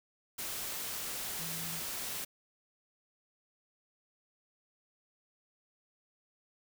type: tone in noise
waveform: sine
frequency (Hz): 164.81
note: E3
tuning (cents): 0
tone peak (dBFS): -45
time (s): 1.39-1.8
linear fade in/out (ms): 10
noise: white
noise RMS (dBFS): -39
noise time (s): 0.38-2.25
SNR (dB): -9
effects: none